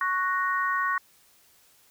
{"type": "chord", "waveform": "sine", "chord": "F# major", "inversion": "second", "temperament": "equal", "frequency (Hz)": [1108.7, 1480, 1864.7], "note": ["C#6", "F#6", "A#6"], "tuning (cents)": [0, 0, 0], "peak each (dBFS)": [-26, -30, -29], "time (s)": [0.01, 0.98], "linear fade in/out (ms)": 2, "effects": ["white hiss -60 dBFS RMS until 1.9 s"]}